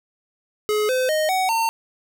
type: tone with pitch steps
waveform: square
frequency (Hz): 423.4 / 512.3 / 619.9 / 750.1 / 907.6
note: G#4 / C5 / D#5 / F#5 / A#5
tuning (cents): +33 / -37 / -7 / +23 / -47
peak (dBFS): -19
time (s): 0.69-1.69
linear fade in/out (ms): 0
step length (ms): 200
effects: none